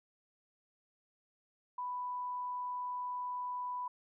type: tone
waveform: sine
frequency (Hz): 991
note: B5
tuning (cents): +6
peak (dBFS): -36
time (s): 1.78-3.88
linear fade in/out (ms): 5
effects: none